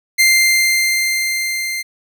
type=tone with level ramp; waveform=sawtooth; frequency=2093 Hz; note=C7; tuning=in tune; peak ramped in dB=-5 to -17 dBFS; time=0.18-1.83 s; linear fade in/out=20 ms; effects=none